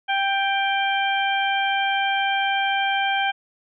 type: harmonic tone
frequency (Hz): 787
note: G5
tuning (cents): +7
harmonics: 1 / 2 / 3 / 4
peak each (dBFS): -22 / -25 / -27 / -28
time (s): 0.08-3.32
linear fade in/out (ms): 20
effects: none